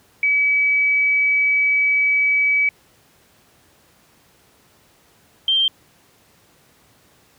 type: tone pair in turn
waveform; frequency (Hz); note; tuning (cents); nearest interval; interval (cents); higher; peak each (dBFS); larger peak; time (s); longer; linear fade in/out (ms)
sine; 2284 / 3156; D7 / G7; -49 / +11; tritone; 560; second; -14; neither; 0.23-2.69 / 5.48-5.68; first; 2
effects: pink hiss -55 dBFS RMS until 7.38 s + high-pass 80 Hz 12 dB/octave